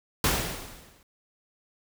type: noise with exponential decay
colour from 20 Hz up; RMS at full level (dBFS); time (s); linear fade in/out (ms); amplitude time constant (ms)
pink; -21; 0.24-1.03; 2; 170
effects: none